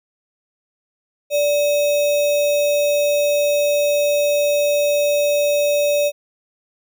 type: tone with sample-and-hold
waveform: sine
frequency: 583 Hz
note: D5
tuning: 13 cents flat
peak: -14 dBFS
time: 1.3-6.12 s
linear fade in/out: 50 ms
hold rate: 3150 Hz
effects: none